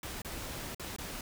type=noise with dropouts; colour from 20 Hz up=pink; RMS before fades=-41 dBFS; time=0.03-1.21 s; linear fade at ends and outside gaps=2 ms; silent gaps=0.219-0.247 / 0.747-0.796 / 0.963-0.984 s; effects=none